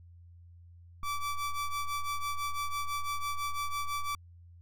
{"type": "ring-modulated tone", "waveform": "square", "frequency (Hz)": 580, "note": "D5", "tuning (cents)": -22, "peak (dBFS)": -29, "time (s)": [1.03, 4.15], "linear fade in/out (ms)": 2, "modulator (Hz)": 577, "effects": ["added 86 Hz sine -51 dBFS peak until 4.61 s"]}